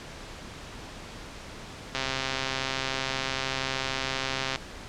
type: click train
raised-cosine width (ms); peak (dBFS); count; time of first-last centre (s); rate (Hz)
0.2; -11; 348; 1.95-4.559; 133
effects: pink hiss -42 dBFS RMS until 4.88 s + low-pass 6000 Hz 12 dB/octave